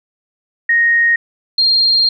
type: tone pair in turn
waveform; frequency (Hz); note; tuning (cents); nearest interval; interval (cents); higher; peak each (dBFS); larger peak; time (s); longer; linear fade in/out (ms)
sine; 1866 / 4207; A#6 / C8; +1 / +9; octave + major second; 1408; second; -9; neither; 0.69-1.16 / 1.58-2.09; second; 5
effects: none